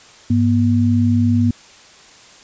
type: tone pair together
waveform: sine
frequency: 101.1 / 240.5 Hz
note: G#2 / B3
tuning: -46 / -46 cents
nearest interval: octave + minor third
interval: 1500 cents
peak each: -15 / -14 dBFS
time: 0.3-1.51 s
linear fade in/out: 5 ms
effects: white hiss -44 dBFS RMS until 2.43 s + resampled to 16000 Hz